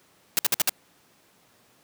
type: noise bursts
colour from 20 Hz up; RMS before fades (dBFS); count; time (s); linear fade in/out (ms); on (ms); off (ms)
white; -21; 5; 0.37-0.694; 0; 20; 56
effects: pink hiss -60 dBFS RMS until 1.83 s + high-pass 150 Hz 12 dB/octave